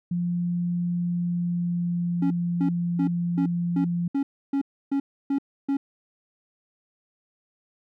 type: tone with pitch glide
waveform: sine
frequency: 174.61 to 173 Hz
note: F3 to F3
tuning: 0 to -16 cents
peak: -23 dBFS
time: 0.11-4.08 s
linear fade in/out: 5 ms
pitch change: -16 cents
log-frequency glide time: 0.93-2.76 s
type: tone bursts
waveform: triangle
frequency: 277.2 Hz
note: C#4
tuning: in tune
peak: -19 dBFS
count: 10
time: 2.22-5.77 s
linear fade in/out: 5 ms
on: 85 ms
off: 300 ms
effects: none